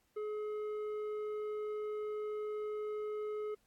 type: tone with tanh clipping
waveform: sine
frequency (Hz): 423.8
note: G#4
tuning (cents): +35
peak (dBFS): -38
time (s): 0.16-3.55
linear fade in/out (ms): 10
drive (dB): 8
effects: pink hiss -75 dBFS RMS until 3.66 s + AAC 64 kbps